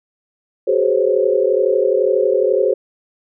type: tone cluster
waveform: sine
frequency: 378.9 / 421.1 / 510 / 542 Hz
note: F#4 / G#4 / C5 / C#5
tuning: +41 / +24 / -44 / -39 cents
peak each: -18 dBFS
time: 0.67-2.74 s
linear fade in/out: 10 ms
effects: none